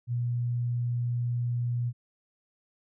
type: tone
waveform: sine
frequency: 120.7 Hz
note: B2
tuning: 39 cents flat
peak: -26 dBFS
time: 0.07-1.93 s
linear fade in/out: 50 ms
effects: none